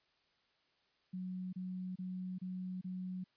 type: tone bursts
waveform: sine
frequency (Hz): 184.1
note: F#3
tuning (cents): -8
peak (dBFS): -39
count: 5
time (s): 1.13-3.242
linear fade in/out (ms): 10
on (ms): 400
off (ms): 28
effects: white hiss -75 dBFS RMS until 3.36 s + resampled to 11025 Hz